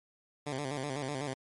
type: tone with vibrato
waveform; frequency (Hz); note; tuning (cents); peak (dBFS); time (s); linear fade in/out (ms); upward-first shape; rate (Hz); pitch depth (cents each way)
10% pulse; 138.9; C#3; +4; -26; 0.46-1.34; 10; square; 8; 95
effects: MP3 48 kbps